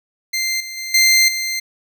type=tone with level steps; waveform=20% pulse; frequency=2087 Hz; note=C7; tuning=5 cents flat; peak=-13 / -23 / -20 / -5 / -15 dBFS; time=0.33-1.6 s; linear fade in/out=10 ms; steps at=0.6 / 0.77 / 0.94 / 1.28 s; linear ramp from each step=5 ms; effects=none